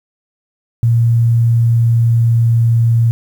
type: tone with pitch glide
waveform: sine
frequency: 116.54 to 115.8 Hz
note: A#2 to A#2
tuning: 0 to -11 cents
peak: -8 dBFS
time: 0.83-3.11 s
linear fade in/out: 0 ms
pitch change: -11 cents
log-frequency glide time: 1.31-2.63 s
effects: 7-bit